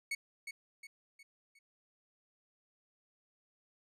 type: tone with echo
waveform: 40% pulse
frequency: 2217 Hz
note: C#7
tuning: in tune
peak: -33 dBFS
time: 0.11-0.15 s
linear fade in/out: 5 ms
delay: 360 ms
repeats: 4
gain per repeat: -7 dB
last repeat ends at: 1.59 s
effects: low-pass 11000 Hz 12 dB/octave